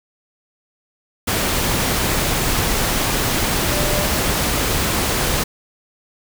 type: tone in noise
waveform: sine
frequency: 593 Hz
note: D5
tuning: 17 cents sharp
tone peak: -25 dBFS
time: 3.71-4.05 s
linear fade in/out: 10 ms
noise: pink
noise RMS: -19 dBFS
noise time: 1.27-5.44 s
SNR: -9 dB
effects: none